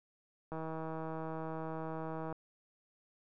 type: click train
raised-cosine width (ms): 1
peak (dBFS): -28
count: 290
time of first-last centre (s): 0.52-2.326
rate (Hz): 160
effects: none

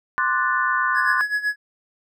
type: chord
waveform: sine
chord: D dominant seventh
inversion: third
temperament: equal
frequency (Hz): 1046.5 / 1174.7 / 1480 / 1760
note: C6 / D6 / F#6 / A6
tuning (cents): 0 / 0 / 0 / 0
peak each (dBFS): -23 / -26 / -22 / -25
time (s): 0.18-1.21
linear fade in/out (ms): 0
type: tone with tremolo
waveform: triangle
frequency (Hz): 1684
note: G#6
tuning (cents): +24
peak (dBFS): -16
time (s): 0.94-1.56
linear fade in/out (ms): 50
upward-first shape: sine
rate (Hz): 7.9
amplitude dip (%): 80
effects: none

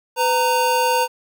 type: tone pair together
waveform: square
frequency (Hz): 503 / 925.7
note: B4 / A#5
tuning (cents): +32 / -12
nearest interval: major seventh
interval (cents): 1056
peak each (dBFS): -21 / -18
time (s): 0.16-1.08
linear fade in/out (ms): 50
effects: 9-bit

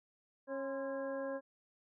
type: harmonic tone with a mistuned harmonic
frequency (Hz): 272.5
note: C#4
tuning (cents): -29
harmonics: 1 / 2 / 3 / 4 / 5 / 6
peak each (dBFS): -44 / -38 / -54 / -49 / -58 / -50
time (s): 0.47-1.41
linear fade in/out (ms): 50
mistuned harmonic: 4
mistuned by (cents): -79
effects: none

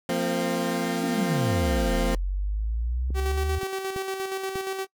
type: chord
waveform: 20% pulse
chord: F suspended fourth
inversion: none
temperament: equal with one note detuned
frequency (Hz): 174.61 / 228.3 / 261.6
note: F3 / Bb3 / C4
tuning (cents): 0 / -36 / 0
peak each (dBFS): -24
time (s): 0.09-2.15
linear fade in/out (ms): 2
type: exponential two-way sweep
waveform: sine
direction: down then up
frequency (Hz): 290 to 41 to 78.1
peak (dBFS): -24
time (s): 1.03-3.59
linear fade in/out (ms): 10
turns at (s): 1.96
type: clicks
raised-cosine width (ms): 3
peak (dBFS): -23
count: 4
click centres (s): 3.105 / 3.632 / 3.962 / 4.557
type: tone with tremolo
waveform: sawtooth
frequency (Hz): 383.9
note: G4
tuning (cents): -36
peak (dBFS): -23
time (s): 3.14-4.87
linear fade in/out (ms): 50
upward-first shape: square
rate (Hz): 8.5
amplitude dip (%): 40
effects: noise-tail reverb RT60 0.1 s tail -23 dB re dry

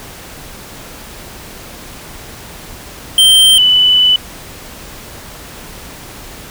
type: tone pair in turn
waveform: square / sine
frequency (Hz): 3136 / 2990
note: G7 / F#7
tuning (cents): 0 / +17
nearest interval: minor second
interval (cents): 83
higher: first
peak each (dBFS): -5 / -6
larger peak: first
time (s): 3.18-3.58 / 3.58-4.16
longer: second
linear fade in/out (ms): 2
effects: pink hiss -32 dBFS RMS until 6.5 s

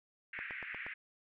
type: band-pass noise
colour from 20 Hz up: pink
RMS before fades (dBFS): -44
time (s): 0.33-0.94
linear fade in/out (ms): 5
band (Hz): 1600 to 2400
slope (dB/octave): 48
type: click train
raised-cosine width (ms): 0.5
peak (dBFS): -29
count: 5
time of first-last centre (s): 0.39-0.865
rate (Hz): 8.42
effects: none

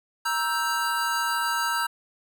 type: chord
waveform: square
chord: E diminished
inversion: second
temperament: equal with one note detuned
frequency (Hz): 942.1 / 1318.5 / 1568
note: Bb5 / E6 / G6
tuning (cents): +18 / 0 / 0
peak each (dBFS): -29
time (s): 0.25-1.87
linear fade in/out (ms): 10
effects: none

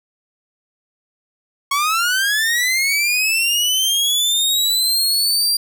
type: linear sweep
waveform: sawtooth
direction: up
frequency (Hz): 1096 to 4772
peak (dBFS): -12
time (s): 1.71-5.57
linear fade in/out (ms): 5
effects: none

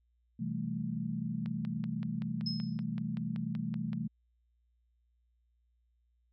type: chord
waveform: sine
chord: A minor seventh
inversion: first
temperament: equal with one note detuned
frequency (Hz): 127.46 / 164.81 / 196 / 220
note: C3 / E3 / G3 / A3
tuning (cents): -45 / 0 / 0 / 0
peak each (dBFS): -41 / -38 / -40 / -37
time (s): 0.39-4.08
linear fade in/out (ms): 10
type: click train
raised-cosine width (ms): 0.3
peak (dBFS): -32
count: 14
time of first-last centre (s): 1.46-3.931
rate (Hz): 5.26
type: tone with exponential decay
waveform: sine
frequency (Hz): 5160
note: E8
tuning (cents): -38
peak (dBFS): -32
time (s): 2.46-2.83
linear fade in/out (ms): 5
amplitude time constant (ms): 80
effects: added 59 Hz sine -70 dBFS peak until 6.32 s

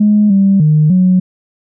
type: tone with pitch steps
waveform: sine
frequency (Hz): 209.5 / 195.9 / 152.8 / 183.9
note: G#3 / G3 / D#3 / F#3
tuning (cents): +15 / -1 / -31 / -10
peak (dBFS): -5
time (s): 0-1.2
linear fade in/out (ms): 10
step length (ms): 300
effects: tanh soft clip ceiling -1 dBFS

